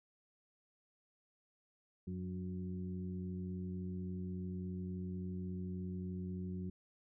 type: harmonic tone with a mistuned harmonic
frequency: 91.4 Hz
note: F#2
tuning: 21 cents flat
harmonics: 1 / 2 / 3 / 4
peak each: -44 / -41 / -54 / -51 dBFS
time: 2.07-6.7 s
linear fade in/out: 5 ms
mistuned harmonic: 3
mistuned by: +49 cents
effects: none